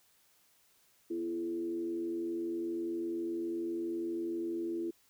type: tone with frequency modulation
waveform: sine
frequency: 337.6 Hz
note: E4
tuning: 41 cents sharp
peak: -33 dBFS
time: 1.1-4.91 s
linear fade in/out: 10 ms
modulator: 87.8 Hz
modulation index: 0.52
effects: white hiss -68 dBFS RMS until 5.09 s